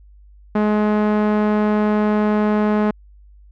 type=tone with low-pass filter; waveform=sawtooth; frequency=211.1 Hz; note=G#3; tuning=29 cents sharp; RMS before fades=-17 dBFS; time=0.55-2.91 s; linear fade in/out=5 ms; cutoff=1400 Hz; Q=0.8; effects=added 50 Hz sine -43 dBFS peak until 3.51 s